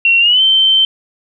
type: tone with pitch glide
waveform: sine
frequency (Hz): 2734 to 3104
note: F7 to G7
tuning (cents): -37 to -18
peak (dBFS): -7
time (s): 0.05-0.85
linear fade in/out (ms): 2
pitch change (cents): +219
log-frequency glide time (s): 0.19-0.42
effects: none